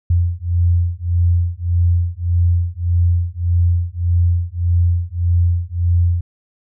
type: beating tone pair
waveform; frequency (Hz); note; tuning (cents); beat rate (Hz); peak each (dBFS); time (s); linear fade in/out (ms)
sine; 86 / 87.7; F2 / F2; -26 / +8; 1.7; -16; 0.1-6.21; 5
effects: none